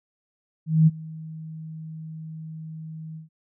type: tone with ADSR envelope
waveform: sine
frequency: 158.8 Hz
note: D#3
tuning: 36 cents sharp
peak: -11 dBFS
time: 0.66-3.29 s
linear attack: 210 ms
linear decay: 31 ms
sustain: -23 dB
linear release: 130 ms
effects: none